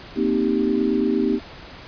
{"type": "chord", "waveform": "sine", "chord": "C minor seventh", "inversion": "third", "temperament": "equal", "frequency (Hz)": [233.1, 261.6, 311.1, 392], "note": ["Bb3", "C4", "Eb4", "G4"], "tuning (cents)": [0, 0, 0, 0], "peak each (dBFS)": -23, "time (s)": [0.15, 1.4], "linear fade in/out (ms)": 50, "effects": ["pink hiss -40 dBFS RMS until 1.87 s", "resampled to 11025 Hz"]}